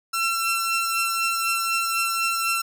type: tone pair together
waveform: sawtooth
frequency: 1351 / 2698 Hz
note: E6 / E7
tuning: +42 / +40 cents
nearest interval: octave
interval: 1198 cents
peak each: -20 / -23 dBFS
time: 0.13-2.62 s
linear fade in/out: 10 ms
effects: none